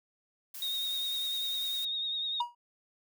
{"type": "noise", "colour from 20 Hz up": "blue", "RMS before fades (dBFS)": -43, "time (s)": [0.54, 1.85], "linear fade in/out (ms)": 5}
{"type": "tone with vibrato", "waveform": "sine", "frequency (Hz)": 3722, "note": "A#7", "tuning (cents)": -3, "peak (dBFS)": -31, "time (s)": [0.62, 2.41], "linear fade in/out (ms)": 2, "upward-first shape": "triangle", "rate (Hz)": 10, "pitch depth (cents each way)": 39}
{"type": "tone with exponential decay", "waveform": "triangle", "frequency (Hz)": 958, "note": "A#5", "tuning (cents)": 47, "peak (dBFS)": -23, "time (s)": [2.4, 2.55], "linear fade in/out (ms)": 5, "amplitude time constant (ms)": 32}
{"effects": []}